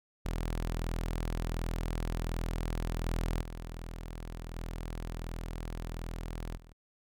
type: tone with level steps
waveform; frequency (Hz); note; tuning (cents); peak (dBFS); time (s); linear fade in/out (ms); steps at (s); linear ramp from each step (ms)
sawtooth; 41.36; E1; +7; -28 / -26 / -36 / -33 / -49; 0.25-6.73; 10; 3.06 / 3.41 / 4.55 / 6.57; 2
effects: none